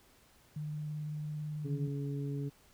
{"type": "tone with vibrato", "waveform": "sine", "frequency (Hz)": 151, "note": "D3", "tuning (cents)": 48, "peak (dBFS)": -36, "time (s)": [0.56, 1.88], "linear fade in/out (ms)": 5, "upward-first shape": "sine", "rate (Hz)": 18, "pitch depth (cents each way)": 16}
{"type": "harmonic tone", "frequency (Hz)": 141.2, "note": "C#3", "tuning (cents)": 32, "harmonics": [1, 2, 3], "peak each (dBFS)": [-35, -41, -45], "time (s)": [1.64, 2.5], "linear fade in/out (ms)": 20}
{"effects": ["pink hiss -64 dBFS RMS until 2.73 s"]}